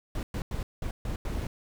brown noise bursts at uneven times, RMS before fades -32 dBFS, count 6, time 0.15-0.23 / 0.34-0.42 / 0.51-0.63 / 0.82-0.91 / 1.05-1.16 / 1.25-1.47 s, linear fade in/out 2 ms, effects none

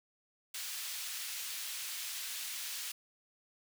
pink high-pass noise, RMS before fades -41 dBFS, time 0.54-2.92 s, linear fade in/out 5 ms, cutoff 2700 Hz, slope 12 dB/octave, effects none

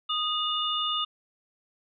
sine tone cluster, 1239 / 2876 / 3563 Hz, D#6 / F#7 / A7, -8 / -50 / +21 cents, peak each -30 dBFS, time 0.09-1.05 s, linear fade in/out 10 ms, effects none

